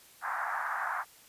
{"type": "band-pass noise", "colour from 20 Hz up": "white", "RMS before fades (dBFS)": -34, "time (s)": [0.21, 1.05], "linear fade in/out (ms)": 50, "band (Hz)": [740, 1700], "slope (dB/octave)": 48, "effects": ["white hiss -57 dBFS RMS until 1.28 s", "resampled to 32000 Hz"]}